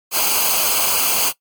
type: noise with comb filter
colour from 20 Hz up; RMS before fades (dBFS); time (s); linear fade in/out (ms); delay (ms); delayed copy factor
white; -17; 0.11-1.33; 50; 0.54; -0.75
effects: noise-tail reverb RT60 0.1 s tail -19 dB re dry + MP3 96 kbps